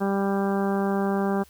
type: harmonic tone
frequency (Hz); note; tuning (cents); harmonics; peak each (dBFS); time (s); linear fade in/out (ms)
197.1; G3; +10; 1 / 2 / 3 / 4 / 5 / 6 / 7 / 8; -24 / -27 / -33 / -31 / -37 / -37 / -41 / -39; 0-1.44; 20
effects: added 69 Hz sine -56 dBFS peak until 1.49 s + white hiss -56 dBFS RMS until 1.49 s